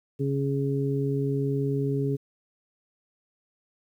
harmonic tone, 138.59 Hz, C#3, in tune, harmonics 1 / 2 / 3, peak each -26 / -30 / -29 dBFS, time 0.19-2.17 s, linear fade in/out 20 ms, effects 10-bit

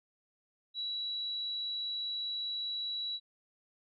sine tone, 3915 Hz, B7, 16 cents flat, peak -34 dBFS, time 0.74-3.2 s, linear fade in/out 50 ms, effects none

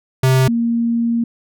square / sine tone pair in turn, 130.81 / 233.1 Hz, C3 / A#3, 0 / 0 cents, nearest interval minor seventh, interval 1000 cents, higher second, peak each -11 / -14 dBFS, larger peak first, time 0.23-0.48 / 0.48-1.24 s, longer second, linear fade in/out 5 ms, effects none

